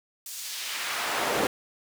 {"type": "noise with high-pass filter sweep", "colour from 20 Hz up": "brown", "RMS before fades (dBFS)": -30, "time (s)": [0.26, 1.47], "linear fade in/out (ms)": 2, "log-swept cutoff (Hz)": [7600, 410], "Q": 0.87, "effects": []}